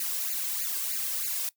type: noise with flanger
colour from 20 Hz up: blue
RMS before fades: -31 dBFS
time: 0-1.49 s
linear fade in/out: 2 ms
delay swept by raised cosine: 0.43 to 1.93 ms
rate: 3.2 Hz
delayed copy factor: +0.85
effects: noise-tail reverb RT60 0.1 s tail -19 dB re dry